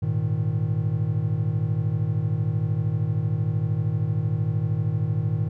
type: chord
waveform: triangle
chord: Ab suspended second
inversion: none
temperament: just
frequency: 103.83 / 116.8 / 155.74 Hz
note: Ab2 / Bb2 / Eb3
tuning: 0 / +4 / +2 cents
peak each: -24 dBFS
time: 0.02-5.49 s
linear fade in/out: 10 ms
effects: none